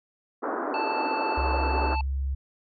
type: band-pass noise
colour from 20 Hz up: pink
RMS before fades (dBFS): -30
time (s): 0.42-1.96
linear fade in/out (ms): 20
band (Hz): 270 to 1500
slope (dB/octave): 48
type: harmonic tone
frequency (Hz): 880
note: A5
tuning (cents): 0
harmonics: 1 / 3 / 5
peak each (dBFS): -28 / -34 / -43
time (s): 0.74-2.01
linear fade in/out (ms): 2
type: tone with pitch glide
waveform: sine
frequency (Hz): 67.2 to 67.86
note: C2 to C#2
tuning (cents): +47 to -36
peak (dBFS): -25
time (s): 1.37-2.35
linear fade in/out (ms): 10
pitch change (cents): +17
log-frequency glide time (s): 1.81-2.12
effects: none